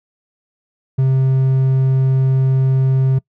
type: tone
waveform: triangle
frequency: 132.4 Hz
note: C3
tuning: 21 cents sharp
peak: -9 dBFS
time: 0.98-3.19 s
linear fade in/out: 10 ms
effects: noise-tail reverb RT60 0.1 s tail -23 dB re dry